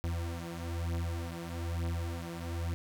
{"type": "beating tone pair", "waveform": "40% pulse", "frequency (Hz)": [84, 85.1], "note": ["E2", "F2"], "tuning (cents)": [33, -44], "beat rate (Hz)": 1.1, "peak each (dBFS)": [-36, -36], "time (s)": [0.04, 2.74], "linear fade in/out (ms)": 0, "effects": []}